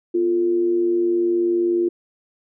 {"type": "tone with amplitude modulation", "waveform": "sine", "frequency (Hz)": 348.1, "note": "F4", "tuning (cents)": -6, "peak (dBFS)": -14, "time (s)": [0.14, 1.89], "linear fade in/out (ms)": 10, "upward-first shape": "sine", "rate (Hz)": 99.6, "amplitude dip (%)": 45, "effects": []}